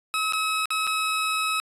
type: tone with dropouts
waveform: 20% pulse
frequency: 1284 Hz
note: E6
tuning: 46 cents flat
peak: -18 dBFS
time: 0.14-1.6 s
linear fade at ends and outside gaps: 0 ms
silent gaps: 0.324-0.334 / 0.656-0.705 / 0.869-0.874 s
effects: resampled to 32000 Hz